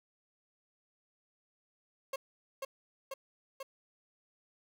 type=tone with echo; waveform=30% pulse; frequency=540 Hz; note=C#5; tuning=45 cents flat; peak=-32 dBFS; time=2.13-2.16 s; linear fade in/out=5 ms; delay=490 ms; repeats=3; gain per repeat=-2 dB; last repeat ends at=3.63 s; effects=none